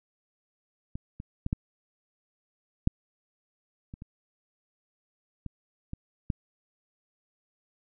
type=clicks; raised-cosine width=5 ms; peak=-23 / -26 / -17 / -14 / -9 / -28 / -29 / -24 / -23 / -15 dBFS; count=10; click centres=0.955 / 1.201 / 1.464 / 1.529 / 2.874 / 3.939 / 4.021 / 5.463 / 5.934 / 6.302 s; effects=none